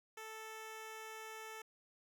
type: tone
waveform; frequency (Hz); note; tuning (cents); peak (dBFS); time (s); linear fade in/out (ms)
10% pulse; 440; A4; 0; -39; 0.17-1.62; 5
effects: none